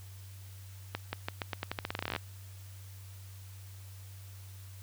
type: accelerating click train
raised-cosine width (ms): 0.3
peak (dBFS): -17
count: 20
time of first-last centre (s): 0.95-2.162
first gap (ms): 180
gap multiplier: 0.86
effects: added 96 Hz sine -46 dBFS peak until 4.82 s + white hiss -57 dBFS RMS until 4.82 s